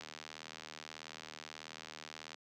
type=click train; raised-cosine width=0.2 ms; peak=-28 dBFS; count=184; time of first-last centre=0.01-2.344 s; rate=78.4 Hz; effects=high-pass 200 Hz 12 dB/octave